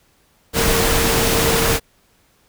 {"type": "tone in noise", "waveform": "sine", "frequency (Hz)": 457.4, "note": "A#4", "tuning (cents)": -33, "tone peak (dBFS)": -22, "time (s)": [0.53, 1.8], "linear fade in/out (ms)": 50, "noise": "pink", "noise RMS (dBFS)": -17, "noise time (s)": [0.53, 1.8], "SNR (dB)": -8, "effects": ["pink hiss -58 dBFS RMS until 2.48 s"]}